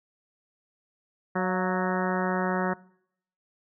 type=harmonic tone with a mistuned harmonic; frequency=185 Hz; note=F#3; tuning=in tune; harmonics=1 / 2 / 3 / 4 / 5 / 6 / 7 / 8 / 9 / 10; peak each=-28 / -31 / -33 / -34 / -35 / -36 / -36 / -37 / -38 / -38 dBFS; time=1.35-2.74 s; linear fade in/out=10 ms; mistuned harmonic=4; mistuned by=-46 cents; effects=noise-tail reverb RT60 0.7 s tail -22 dB re dry